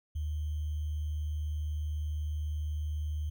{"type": "tone with sample-and-hold", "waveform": "sine", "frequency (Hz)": 76, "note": "D#2", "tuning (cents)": -40, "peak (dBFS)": -31, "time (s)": [0.15, 3.3], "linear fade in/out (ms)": 10, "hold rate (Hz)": 3150, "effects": []}